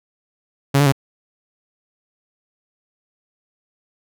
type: tone with pitch steps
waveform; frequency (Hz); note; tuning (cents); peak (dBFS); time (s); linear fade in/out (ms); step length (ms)
sawtooth; 139.1 / 144.3 / 136.8; C#3 / D3 / C#3; +6 / -30 / -23; -8; 0.74-0.923; 10; 61
effects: none